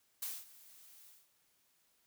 blue noise with ADSR envelope, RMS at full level -39 dBFS, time 0.22-1.29 s, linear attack 6 ms, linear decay 220 ms, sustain -20 dB, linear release 210 ms, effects white hiss -74 dBFS RMS until 2.06 s

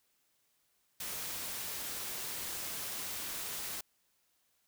white noise, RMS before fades -40 dBFS, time 1-3.81 s, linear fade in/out 5 ms, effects white hiss -75 dBFS RMS until 4.67 s

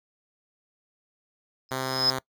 sine tone with exponential growth, 5100 Hz, D#8, 42 cents sharp, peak -16 dBFS, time 1.69-2.1 s, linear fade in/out 0 ms, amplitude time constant 87 ms
5% pulse tone, 131 Hz, C3, 2 cents sharp, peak -17 dBFS, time 1.71-2.19 s, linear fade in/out 2 ms
effects noise-tail reverb RT60 0.1 s tail -22 dB re dry

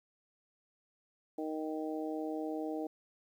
harmonic tone, 156.1 Hz, D#3, 6 cents sharp, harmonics 2 / 3 / 4 / 5, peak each -37 / -41 / -43 / -45 dBFS, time 1.38-2.87 s, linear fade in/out 5 ms, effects 11-bit

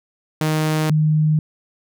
sawtooth / sine tone pair in turn, 155.56 / 154.13 Hz, D#3 / D#3, 0 / -16 cents, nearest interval unison, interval 16 cents, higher first, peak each -13 dBFS, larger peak neither, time 0.41-0.9 / 0.9-1.39 s, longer neither, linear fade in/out 2 ms, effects none

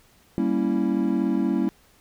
triangle chord, G diminished seventh, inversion none, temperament equal, 196 / 233.1 / 277.2 / 329.6 Hz, G3 / Bb3 / Db4 / Fb4, 0 / 0 / 0 / 0 cents, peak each -24 dBFS, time 0.38-1.69 s, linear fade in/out 0 ms, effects pink hiss -58 dBFS RMS until 2 s

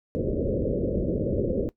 white low-pass noise, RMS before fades -26 dBFS, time 0.15-1.69 s, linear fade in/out 0 ms, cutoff 570 Hz, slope 96 dB/octave, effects noise-tail reverb RT60 0.1 s tail -18 dB re dry

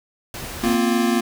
pink noise, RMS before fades -32 dBFS, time 0.34-0.75 s, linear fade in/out 2 ms
square chord, Bb suspended second, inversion none, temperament equal with one note detuned, 233.1 / 257.1 / 349.2 Hz, Bb3 / C4 / F4, 0 / -30 / 0 cents, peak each -20 / -24 / -23 dBFS, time 0.63-1.21 s, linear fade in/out 10 ms
effects none

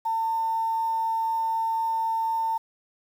sine tone with quantisation, 901 Hz, A5, 41 cents sharp, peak -23 dBFS, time 0.05-2.58 s, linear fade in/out 10 ms, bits 8, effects none

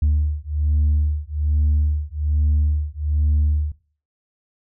sine beating tone pair, 74.3 / 75.5 Hz, D2 / D2, +21 / +48 cents, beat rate 1.2 Hz, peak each -18 dBFS, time 0.02-3.72 s, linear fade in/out 5 ms, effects noise-tail reverb RT60 0.4 s tail -19 dB re dry + tanh soft clip ceiling -12 dBFS

